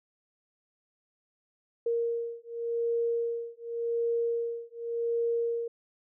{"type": "beating tone pair", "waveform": "sine", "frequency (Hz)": [466.2, 467.08], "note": ["A#4", "A#4"], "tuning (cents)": [0, 3], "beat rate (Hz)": 0.88, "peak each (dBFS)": -31, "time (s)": [1.86, 5.68], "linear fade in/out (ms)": 5, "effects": []}